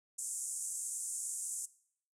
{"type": "band-pass noise", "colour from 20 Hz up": "white", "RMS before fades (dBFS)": -40, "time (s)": [0.18, 1.66], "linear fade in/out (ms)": 10, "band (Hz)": [6900, 9600], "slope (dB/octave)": 48, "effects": ["noise-tail reverb RT60 0.6 s tail -19 dB re dry"]}